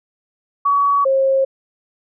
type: tone pair in turn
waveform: sine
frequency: 1131 / 536.9 Hz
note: C#6 / C5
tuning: +34 / +45 cents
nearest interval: octave + minor second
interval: 1289 cents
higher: first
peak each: -12 / -12 dBFS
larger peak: neither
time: 0.65-1.05 / 1.05-1.45 s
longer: neither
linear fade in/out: 10 ms
effects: none